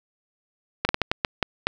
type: slowing click train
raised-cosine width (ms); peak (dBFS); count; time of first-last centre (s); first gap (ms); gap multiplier
0.3; -4; 8; 0.85-1.67; 40; 1.35
effects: none